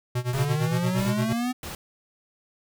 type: tone with tremolo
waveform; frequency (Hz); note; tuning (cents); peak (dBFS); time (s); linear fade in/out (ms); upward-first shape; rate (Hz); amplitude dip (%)
square; 123.47; B2; 0; -23; 0.15-1.33; 5; sine; 8.7; 90
type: noise bursts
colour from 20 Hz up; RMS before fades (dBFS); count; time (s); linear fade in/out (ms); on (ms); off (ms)
pink; -36; 3; 0.33-1.75; 2; 120; 530
type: exponential sweep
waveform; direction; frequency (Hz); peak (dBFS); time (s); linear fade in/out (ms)
square; up; 134.1 to 255.7; -25; 0.33-1.53; 20
effects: none